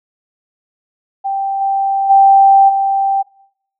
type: tone with level steps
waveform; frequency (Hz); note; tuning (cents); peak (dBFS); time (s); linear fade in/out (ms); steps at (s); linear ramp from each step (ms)
sine; 784; G5; 0; -15 / -12 / -4 / -11; 1.24-3.23; 20; 1.6 / 2.09 / 2.68; 20
effects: noise-tail reverb RT60 0.7 s tail -22 dB re dry